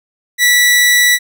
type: tone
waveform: sawtooth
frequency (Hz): 1956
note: B6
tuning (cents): -17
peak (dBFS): -4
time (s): 0.38-1.19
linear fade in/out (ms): 50
effects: none